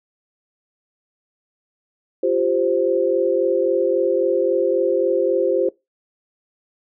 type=chord; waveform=sine; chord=F suspended second; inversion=none; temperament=just; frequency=349.2 / 392.9 / 523.8 Hz; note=F4 / G4 / C5; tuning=0 / +4 / +2 cents; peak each=-21 / -21 / -19 dBFS; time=2.23-5.69 s; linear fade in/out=5 ms; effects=noise-tail reverb RT60 0.2 s tail -21 dB re dry